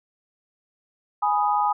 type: chord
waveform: sine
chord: G# minor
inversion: none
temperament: equal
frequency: 830.6 / 987.8 / 1244.5 Hz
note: G#5 / B5 / D#6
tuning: 0 / 0 / 0 cents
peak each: -21 / -25 / -25 dBFS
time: 1.22-1.73 s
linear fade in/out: 10 ms
effects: none